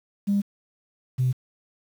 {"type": "tone pair in turn", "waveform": "sine", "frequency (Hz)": [201.4, 127.72], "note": ["G3", "C3"], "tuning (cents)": [47, -41], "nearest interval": "minor sixth", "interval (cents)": 788, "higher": "first", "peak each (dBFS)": -18, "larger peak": "neither", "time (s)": [[0.27, 0.42], [1.18, 1.33]], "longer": "neither", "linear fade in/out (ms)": 20, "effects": ["tanh soft clip ceiling -15 dBFS", "8-bit"]}